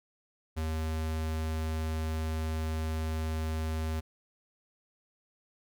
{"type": "tone", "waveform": "square", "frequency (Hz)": 79.3, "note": "D#2", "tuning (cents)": 33, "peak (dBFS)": -31, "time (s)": [0.56, 4.01], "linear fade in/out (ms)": 20, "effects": []}